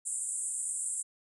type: band-pass noise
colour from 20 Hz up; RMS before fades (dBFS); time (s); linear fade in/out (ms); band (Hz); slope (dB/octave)
white; -35; 0.05-1.03; 20; 7500 to 9600; 96
effects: none